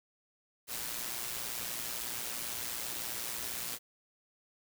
white noise with amplitude modulation, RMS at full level -36 dBFS, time 0.67-3.79 s, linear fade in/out 50 ms, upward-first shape sine, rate 118 Hz, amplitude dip 55%, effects none

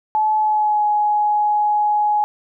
sine tone with pitch glide, 860 to 838.4 Hz, A5 to G#5, -40 to +16 cents, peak -14 dBFS, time 0.15-2.24 s, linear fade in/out 0 ms, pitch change -44 cents, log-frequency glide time 0.37-0.85 s, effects none

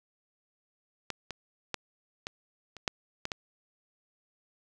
clicks, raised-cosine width 0.2 ms, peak -16 / -20 / -14 / -18 / -27 / -10 / -16 / -16 dBFS, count 8, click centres 1.103 / 1.307 / 1.743 / 2.269 / 2.767 / 2.878 / 3.254 / 3.318 s, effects none

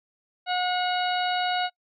harmonic tone with a mistuned harmonic, 725 Hz, F#5, 35 cents flat, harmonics 1 / 2 / 3 / 4 / 5 / 6, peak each -25 / -31 / -36 / -34 / -34 / -39 dBFS, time 0.46-1.7 s, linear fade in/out 50 ms, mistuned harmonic 5, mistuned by +89 cents, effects noise-tail reverb RT60 0.1 s tail -25 dB re dry

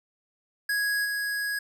square tone with level steps, 1661.2 Hz, G#6, in tune, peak -25 / -28 dBFS, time 0.69-1.59 s, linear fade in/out 5 ms, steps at 1.04 s, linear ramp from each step 20 ms, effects none

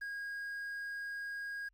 triangle tone with quantisation, 1635 Hz, G#6, 28 cents flat, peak -37 dBFS, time 0.01-1.69 s, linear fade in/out 10 ms, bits 11, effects added 45 Hz sine -70 dBFS peak until 1.73 s

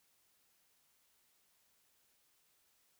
silence, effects white hiss -74 dBFS RMS until 2.99 s

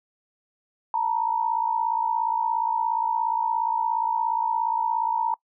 sine tone pair together, 896 / 953.1 Hz, A5 / A#5, +31 / +38 cents, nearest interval minor second, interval 107 cents, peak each -24 dBFS, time 0.94-5.34 s, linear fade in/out 2 ms, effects noise-tail reverb RT60 0.1 s tail -23 dB re dry

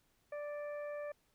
harmonic tone, 587.3 Hz, D5, in tune, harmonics 1 / 2 / 3 / 4, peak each -40 / -53 / -53 / -59 dBFS, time 0.32-1.12 s, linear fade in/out 5 ms, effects pink hiss -75 dBFS RMS until 1.34 s

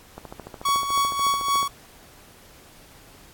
click train, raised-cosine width 1 ms, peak -22 dBFS, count 21, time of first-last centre 0.18-1.629 s, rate 13.8 Hz
45% pulse tone with tremolo, 1120 Hz, C#6, 18 cents sharp, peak -18 dBFS, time 0.65-1.68 s, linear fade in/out 5 ms, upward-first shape sine, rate 3.6 Hz, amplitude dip 60%
effects pink hiss -50 dBFS RMS until 3.33 s + AAC 64 kbps

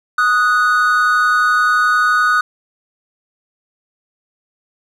triangle tone pair together, 1244.5 / 1476 Hz, D#6 / F#6, 0 / -5 cents, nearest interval minor third, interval 295 cents, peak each -12 dBFS, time 0.18-2.41 s, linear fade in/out 5 ms, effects none

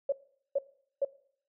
sine tone bursts, 554.4 Hz, C#5, in tune, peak -24 dBFS, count 3, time 0.09-1.049 s, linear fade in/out 5 ms, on 33 ms, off 430 ms, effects noise-tail reverb RT60 0.6 s tail -19 dB re dry

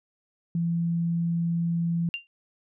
sine tone, 168.9 Hz, E3, 42 cents sharp, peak -23 dBFS, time 0.55-2.09 s, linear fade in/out 2 ms
sine tone with exponential decay, 2781 Hz, F7, 8 cents flat, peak -25 dBFS, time 2.14-2.27 s, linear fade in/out 0 ms, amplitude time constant 27 ms
effects none

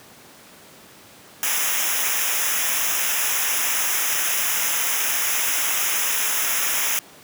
white noise with comb filter, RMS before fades -22 dBFS, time 1.43-6.99 s, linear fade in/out 0 ms, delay 0.23 ms, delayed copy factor -0.95, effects pink hiss -46 dBFS RMS until 7.23 s + high-pass 150 Hz 12 dB/octave

